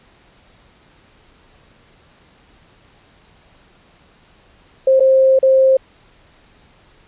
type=tone with dropouts; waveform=sine; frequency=529 Hz; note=C5; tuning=19 cents sharp; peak=-8 dBFS; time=4.87-5.77 s; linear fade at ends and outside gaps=5 ms; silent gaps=4.997-5.004 / 5.39-5.428 s; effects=pink hiss -51 dBFS RMS until 7.07 s + resampled to 8000 Hz